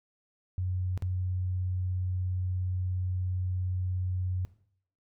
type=tone with dropouts; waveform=sine; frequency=91.7 Hz; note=F#2; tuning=15 cents flat; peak=-28 dBFS; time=0.58-4.45 s; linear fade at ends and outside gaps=0 ms; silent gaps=0.976-1.023 s; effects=noise-tail reverb RT60 0.6 s tail -17 dB re dry